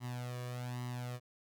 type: tone with flanger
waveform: sawtooth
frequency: 123.47 Hz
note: B2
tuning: in tune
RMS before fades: -41 dBFS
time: 0-1.2 s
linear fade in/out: 50 ms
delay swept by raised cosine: 1 to 1.76 ms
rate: 1.2 Hz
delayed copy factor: +0.75
effects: none